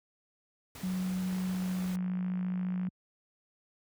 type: noise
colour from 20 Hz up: pink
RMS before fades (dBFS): -46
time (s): 0.75-1.96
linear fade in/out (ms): 2
type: tone with pitch glide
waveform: sine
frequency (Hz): 185 to 182.88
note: F#3 to F#3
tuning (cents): 0 to -20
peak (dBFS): -30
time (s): 0.83-2.89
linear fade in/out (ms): 5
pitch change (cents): -20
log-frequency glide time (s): 1.52-1.94
type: click train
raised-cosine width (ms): 0.5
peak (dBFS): -34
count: 86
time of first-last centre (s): 1.31-2.87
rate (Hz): 54.5
effects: high-pass 60 Hz 12 dB/octave